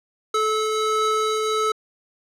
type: tone pair together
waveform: square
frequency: 433.8 / 1300 Hz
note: A4 / E6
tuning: -25 / -24 cents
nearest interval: octave + perfect fifth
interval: 1901 cents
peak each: -23 dBFS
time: 0.34-1.72 s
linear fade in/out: 5 ms
effects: low-pass 8000 Hz 12 dB/octave